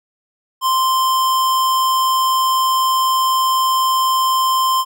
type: tone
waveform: square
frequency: 1044 Hz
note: C6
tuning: 4 cents flat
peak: -14 dBFS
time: 0.61-4.85 s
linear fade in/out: 50 ms
effects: none